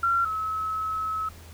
sine tone pair in turn, 1369 / 1291.7 Hz, F6 / E6, -35 / -36 cents, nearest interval minor second, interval 101 cents, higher first, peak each -20 / -26 dBFS, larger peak first, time 0.03-0.25 / 0.25-1.29 s, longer second, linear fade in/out 5 ms, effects added 82 Hz sine -45 dBFS peak until 1.53 s + pink hiss -50 dBFS RMS until 1.53 s

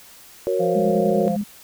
sine chord, F# major, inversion none, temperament equal, 370 / 466.2 / 554.4 Hz, F#4 / A#4 / C#5, 0 / 0 / 0 cents, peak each -23 dBFS, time 0.47-1.28 s, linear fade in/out 0 ms
harmonic tone, 173.9 Hz, F3, 7 cents flat, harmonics 1 / 3 / 4, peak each -26 / -26 / -26 dBFS, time 0.59-1.37 s, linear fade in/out 20 ms
sine tone with tremolo, 205.9 Hz, G#3, 15 cents flat, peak -20 dBFS, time 0.75-1.44 s, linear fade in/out 10 ms, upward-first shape square, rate 9.8 Hz, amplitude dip 40%
effects white hiss -46 dBFS RMS until 1.63 s

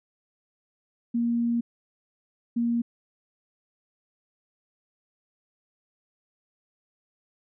sine tone bursts at uneven times, 235.3 Hz, A#3, 16 cents sharp, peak -22 dBFS, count 2, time 1.14-1.61 / 2.56-2.82 s, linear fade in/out 10 ms, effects none

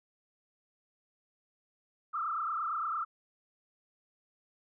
sine tone with frequency modulation, 1269 Hz, D#6, 34 cents sharp, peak -31 dBFS, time 2.13-3.05 s, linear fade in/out 20 ms, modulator 28.8 Hz, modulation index 3.1, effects none

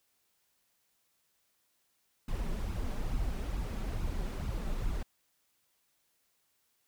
brown noise with flanger, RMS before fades -34 dBFS, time 2.28-5.03 s, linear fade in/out 5 ms, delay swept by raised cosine 0.77 to 5.27 ms, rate 2.3 Hz, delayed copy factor +0.55, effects white hiss -75 dBFS RMS until 6.87 s

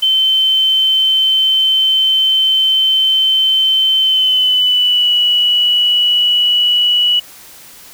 sine tone with pitch glide, 3082 to 2939 Hz, G7 to F#7, -30 to -12 cents, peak -9 dBFS, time 0.02-7.2 s, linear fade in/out 10 ms, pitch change -82 cents, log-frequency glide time 4-5.12 s, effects white hiss -38 dBFS RMS until 7.93 s

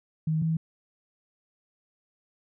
sine tone pair in turn, 157.8 / 161.4 Hz, D#3 / E3, +25 / -36 cents, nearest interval unison, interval 39 cents, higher second, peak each -23 dBFS, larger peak neither, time 0.27-0.42 / 0.42-0.57 s, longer neither, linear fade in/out 5 ms, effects none

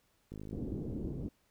click train, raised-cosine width 3 ms, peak -32 dBFS, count 29, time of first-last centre 0.32-0.855 s, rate 52.3 Hz
white low-pass noise, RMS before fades -39 dBFS, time 0.52-1.29 s, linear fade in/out 10 ms, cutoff 330 Hz, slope 24 dB/octave
effects pink hiss -73 dBFS RMS until 1.5 s

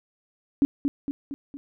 sine tone with echo, 280.7 Hz, C#4, 22 cents sharp, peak -15 dBFS, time 0.62-0.65 s, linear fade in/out 0 ms, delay 230 ms, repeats 4, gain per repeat -5 dB, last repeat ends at 1.57 s, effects none

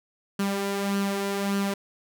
sawtooth tone with flanger, 198.7 Hz, G3, 24 cents sharp, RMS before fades -27 dBFS, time 0.39-1.74 s, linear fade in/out 5 ms, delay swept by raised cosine 0.67 to 2.97 ms, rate 1.7 Hz, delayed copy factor +0.5, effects none

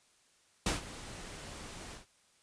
pink noise with ADSR envelope, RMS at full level -30 dBFS, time 0.66-2.06 s, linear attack 4 ms, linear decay 140 ms, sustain -16 dB, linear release 140 ms, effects white hiss -68 dBFS RMS until 2.42 s + resampled to 22050 Hz

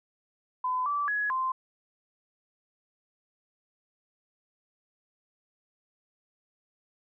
sine tone with pitch steps, 1012 / 1160 / 1680 / 1041 Hz, B5 / D6 / G#6 / C6, +42 / -22 / +19 / -9 cents, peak -26 dBFS, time 0.64-1.52 s, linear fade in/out 5 ms, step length 220 ms, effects none

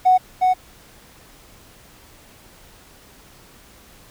triangle tone with echo, 740 Hz, F#5, in tune, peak -6 dBFS, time 0.05-0.18 s, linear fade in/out 20 ms, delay 360 ms, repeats 1, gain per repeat -4 dB, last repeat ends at 0.54 s, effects tanh soft clip ceiling -8 dBFS + pink hiss -48 dBFS RMS until 4.1 s

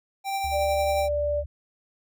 square tone with tremolo, 784 Hz, G5, in tune, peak -25 dBFS, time 0.24-1.09 s, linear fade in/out 50 ms, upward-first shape triangle, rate 11 Hz, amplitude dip 35%
sine tone with vibrato, 72 Hz, D2, 34 cents flat, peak -32 dBFS, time 0.44-1.46 s, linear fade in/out 5 ms, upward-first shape sine, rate 14 Hz, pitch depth 23 cents each way
sine tone with pitch glide, 591 to 586.2 Hz, D5 to D5, +11 to -3 cents, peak -23 dBFS, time 0.51-1.44 s, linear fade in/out 50 ms, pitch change -14 cents, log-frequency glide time 0.92-1.15 s
effects none

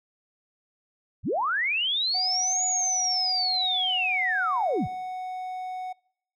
sine linear two-way sweep, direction up then down, 44.18 to 6900 to 44.18 Hz, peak -23 dBFS, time 1.23-4.88 s, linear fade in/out 50 ms, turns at 2.65 s
triangle tone, 740 Hz, F#5, in tune, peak -29 dBFS, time 2.14-5.93 s, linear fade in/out 10 ms
effects noise-tail reverb RT60 0.7 s tail -25 dB re dry

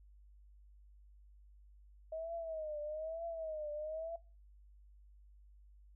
sine tone with vibrato, 632 Hz, D#5, 27 cents sharp, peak -39 dBFS, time 2.12-4.16 s, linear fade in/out 5 ms, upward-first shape triangle, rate 1.1 Hz, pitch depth 120 cents each way, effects noise-tail reverb RT60 0.3 s tail -19 dB re dry + added 50 Hz sine -58 dBFS peak until 5.95 s

